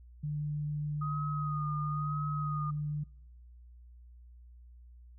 sine tone, 148.8 Hz, D3, 23 cents sharp, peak -32 dBFS, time 0.23-3.04 s, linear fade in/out 10 ms
sine tone with vibrato, 1244.5 Hz, D#6, in tune, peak -36 dBFS, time 1.01-2.71 s, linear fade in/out 10 ms, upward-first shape sine, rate 1 Hz, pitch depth 43 cents each way
effects noise-tail reverb RT60 0.8 s tail -25 dB re dry + added 60 Hz sine -51 dBFS peak until 5.18 s

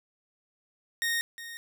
sawtooth tone with echo, 1856 Hz, A#6, 8 cents flat, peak -23 dBFS, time 1.02-1.21 s, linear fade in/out 0 ms, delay 360 ms, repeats 1, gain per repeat -13 dB, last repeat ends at 1.57 s, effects none

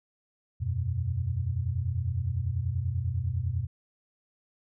sine chord, E suspended second, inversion none, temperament equal, 82.41 / 92.5 / 123.47 Hz, E2 / F#2 / B2, 0 / 0 / 0 cents, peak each -33 / -30 / -31 dBFS, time 0.6-3.67 s, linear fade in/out 20 ms, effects none

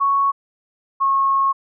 sine tone pair in turn, 1109 / 1090.6 Hz, C#6 / C#6, 0 / -29 cents, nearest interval unison, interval 29 cents, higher first, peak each -14 dBFS, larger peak neither, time 0-0.32 / 1-1.53 s, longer second, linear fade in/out 20 ms, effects none

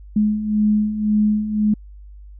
sine beating tone pair, 210 / 211.9 Hz, G#3 / G#3, +19 / +35 cents, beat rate 1.9 Hz, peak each -22 / -16 dBFS, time 0.16-1.74 s, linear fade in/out 5 ms, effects added 50 Hz sine -37 dBFS peak until 2.39 s

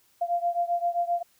sine beating tone pair, 691 / 698.6 Hz, F5 / F5, -19 / 0 cents, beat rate 7.6 Hz, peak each -26 / -28 dBFS, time 0.21-1.23 s, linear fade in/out 10 ms, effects white hiss -64 dBFS RMS until 1.39 s

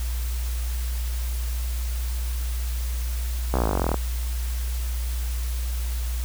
slowing click train, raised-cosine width 1 ms, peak -9 dBFS, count 21, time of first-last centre 3.54-3.943 s, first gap 15 ms, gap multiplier 1.03, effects added 60 Hz sine -24 dBFS peak until 6.24 s + white hiss -39 dBFS RMS until 6.24 s

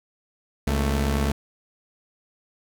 sawtooth tone pair together, 69.1 / 221.7 Hz, C#2 / A3, -5 / +13 cents, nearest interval octave + minor sixth, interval 2018 cents, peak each -18 / -23 dBFS, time 0.67-1.32 s, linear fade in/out 5 ms, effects none

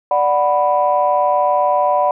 sine chord, B minor, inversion first, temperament equal, 587.3 / 740 / 987.8 Hz, D5 / F#5 / B5, 0 / 0 / 0 cents, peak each -16 dBFS, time 0.11-2.11 s, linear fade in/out 2 ms, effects tanh soft clip ceiling -3 dBFS

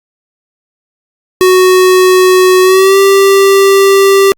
square tone with pitch glide, 370 to 392 Hz, F#4 to G4, 0 to 0 cents, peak -4 dBFS, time 1.41-4.32 s, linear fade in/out 0 ms, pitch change +100 cents, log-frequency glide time 2.62-2.98 s, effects Opus 48 kbps

